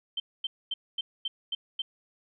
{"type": "tone bursts", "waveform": "sine", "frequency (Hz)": 3116, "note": "G7", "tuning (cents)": -11, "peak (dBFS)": -28, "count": 7, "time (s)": [0.17, 1.82], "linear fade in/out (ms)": 5, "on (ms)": 30, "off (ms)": 240, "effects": []}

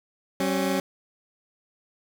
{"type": "tone pair together", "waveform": "20% pulse", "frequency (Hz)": [190.73, 273.1], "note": ["G3", "C#4"], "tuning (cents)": [-47, -26], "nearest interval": "tritone", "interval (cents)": 621, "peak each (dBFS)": -21, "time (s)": [0.4, 0.8], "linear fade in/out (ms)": 2, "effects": []}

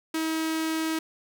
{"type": "tone with notch filter", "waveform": "sawtooth", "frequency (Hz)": 319.9, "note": "D#4", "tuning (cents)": 48, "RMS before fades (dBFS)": -28, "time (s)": [0.14, 0.99], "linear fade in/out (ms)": 5, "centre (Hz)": 710, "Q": 1.6, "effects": []}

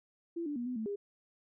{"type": "tone with pitch steps", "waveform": "sine", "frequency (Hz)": [337.6, 292.3, 240.4, 250.9, 220.2, 405.2], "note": ["E4", "D4", "B3", "B3", "A3", "G#4"], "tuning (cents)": [41, -8, -46, 28, 2, -43], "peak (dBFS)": -34, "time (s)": [0.36, 0.96], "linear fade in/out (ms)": 10, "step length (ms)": 100, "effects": []}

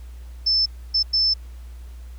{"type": "tone bursts at uneven times", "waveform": "sine", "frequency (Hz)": 5280, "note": "E8", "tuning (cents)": 2, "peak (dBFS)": -16, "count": 3, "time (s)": [[0.46, 0.66], [0.94, 1.03], [1.13, 1.34]], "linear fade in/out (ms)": 10, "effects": ["added 60 Hz sine -35 dBFS peak until 2.18 s", "pink hiss -55 dBFS RMS until 2.18 s"]}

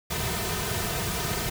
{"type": "noise with comb filter", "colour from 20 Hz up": "pink", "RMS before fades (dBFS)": -29, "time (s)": [0.1, 1.5], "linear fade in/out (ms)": 10, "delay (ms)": 3.6, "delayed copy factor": -0.9, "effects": []}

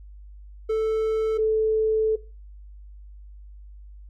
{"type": "tone pair in turn", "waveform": ["triangle", "sine"], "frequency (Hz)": [440, 437.5], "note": ["A4", "A4"], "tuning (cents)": [0, -10], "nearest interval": "unison", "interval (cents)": 10, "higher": "first", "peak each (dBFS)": -18, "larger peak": "neither", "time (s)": [[0.69, 1.38], [1.38, 2.16]], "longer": "second", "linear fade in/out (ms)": 10, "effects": ["noise-tail reverb RT60 0.3 s tail -17 dB re dry", "added 50 Hz sine -41 dBFS peak until 4.09 s"]}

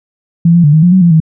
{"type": "tone with pitch steps", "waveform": "sine", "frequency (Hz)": [168.4, 172.3, 146.8, 157, 176.8, 187.4, 171.6, 159.3], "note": ["E3", "F3", "D3", "D#3", "F3", "F#3", "F3", "D#3"], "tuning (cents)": [37, -23, 0, 16, 22, 22, -30, 41], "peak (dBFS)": -3, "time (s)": [0.45, 1.202], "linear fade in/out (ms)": 5, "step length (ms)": 94, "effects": []}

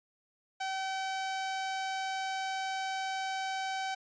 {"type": "tone", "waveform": "sawtooth", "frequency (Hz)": 766, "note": "G5", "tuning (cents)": -40, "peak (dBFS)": -29, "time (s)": [0.6, 3.95], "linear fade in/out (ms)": 10, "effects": ["resampled to 16000 Hz"]}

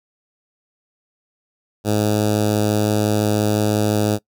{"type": "tone with notch filter", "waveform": "10% pulse", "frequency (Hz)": 105.8, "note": "G#2", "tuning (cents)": 33, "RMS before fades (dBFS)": -18, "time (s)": [1.84, 4.19], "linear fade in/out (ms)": 50, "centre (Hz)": 2000, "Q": 0.73, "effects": ["noise-tail reverb RT60 0.1 s tail -22 dB re dry"]}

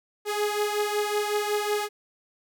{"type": "beating tone pair", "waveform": "sawtooth", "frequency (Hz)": [415.3, 420.7], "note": ["G#4", "G#4"], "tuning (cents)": [0, 22], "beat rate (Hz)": 5.4, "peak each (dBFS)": [-22, -26], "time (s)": [0.25, 1.89], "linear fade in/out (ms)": 50, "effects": []}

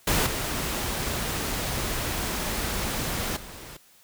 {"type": "noise with level steps", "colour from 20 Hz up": "pink", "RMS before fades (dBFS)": [-23, -29, -42], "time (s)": [0.07, 3.77], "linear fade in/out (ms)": 5, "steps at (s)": [0.26, 3.36], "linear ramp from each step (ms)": 10, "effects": ["white hiss -57 dBFS RMS until 4.03 s"]}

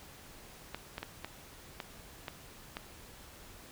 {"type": "clicks", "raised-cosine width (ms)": 0.3, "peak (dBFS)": -22, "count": 7, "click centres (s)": [0.746, 0.981, 1.03, 1.246, 1.802, 2.282, 2.769], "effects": ["pink hiss -53 dBFS RMS until 3.71 s"]}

